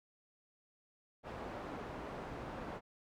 white low-pass noise, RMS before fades -45 dBFS, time 1.23-2.81 s, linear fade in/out 50 ms, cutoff 850 Hz, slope 12 dB/octave, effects none

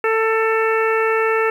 harmonic tone, 444.8 Hz, A4, 19 cents sharp, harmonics 1 / 2 / 3 / 4 / 5 / 6, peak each -17 / -25 / -22 / -24 / -27 / -28 dBFS, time 0.04-1.5 s, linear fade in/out 2 ms, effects 8-bit

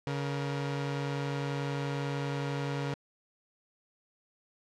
sawtooth tone pair together, 140.48 / 472.5 Hz, C#3 / A#4, +23 / +23 cents, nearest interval octave + major sixth, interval 2100 cents, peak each -28 / -35 dBFS, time 0.07-2.94 s, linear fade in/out 0 ms, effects low-pass 5000 Hz 12 dB/octave

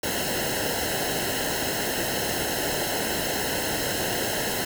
pink noise with comb filter, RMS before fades -27 dBFS, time 0.03-4.65 s, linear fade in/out 5 ms, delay 0.85 ms, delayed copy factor -0.85, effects none

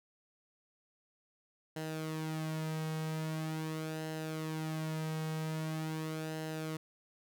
sawtooth tone with flanger, 157.7 Hz, D#3, 24 cents sharp, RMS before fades -38 dBFS, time 1.76-6.77 s, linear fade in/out 5 ms, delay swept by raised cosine 0.85 to 2.95 ms, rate 0.43 Hz, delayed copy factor -0.55, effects none

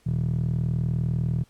15% pulse tone with band-pass filter, 40 Hz, D#1, 49 cents sharp, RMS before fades -25 dBFS, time 0.06-1.44 s, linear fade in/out 10 ms, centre 140 Hz, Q 5, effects pink hiss -62 dBFS RMS until 1.49 s + low-pass 12000 Hz 12 dB/octave

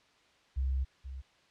sine tone pair in turn, 66 / 66.32 Hz, C2 / C2, +16 / +24 cents, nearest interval unison, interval 8 cents, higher second, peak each -28 / -39 dBFS, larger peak first, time 0.56-0.85 / 1.04-1.22 s, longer first, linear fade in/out 20 ms, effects white hiss -65 dBFS RMS until 1.5 s + low-pass 4000 Hz 12 dB/octave

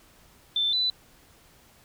sine tone pair in turn, 3544 / 3990 Hz, A7 / B7, +12 / +17 cents, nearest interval major second, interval 205 cents, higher second, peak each -22 dBFS, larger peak neither, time 0.56-0.73 / 0.73-0.9 s, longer neither, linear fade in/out 2 ms, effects pink hiss -57 dBFS RMS until 1.84 s

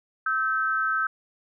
sine tone pair together, 1300 / 1548.4 Hz, E6 / G6, -24 / -22 cents, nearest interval minor third, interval 302 cents, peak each -25 dBFS, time 0.26-1.07 s, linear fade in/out 5 ms, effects none

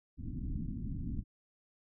pink low-pass noise, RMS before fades -38 dBFS, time 0.17-1.24 s, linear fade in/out 50 ms, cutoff 280 Hz, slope 48 dB/octave, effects none

